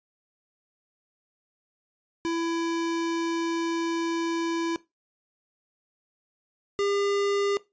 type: tone pair in turn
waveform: square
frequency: 333.4 / 402.3 Hz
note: E4 / G4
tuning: +20 / +45 cents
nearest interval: minor third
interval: 325 cents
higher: second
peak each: -26 / -24 dBFS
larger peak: second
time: 2.25-4.76 / 6.79-7.57 s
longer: first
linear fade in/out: 0 ms
effects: noise-tail reverb RT60 0.2 s tail -18 dB re dry + resampled to 16000 Hz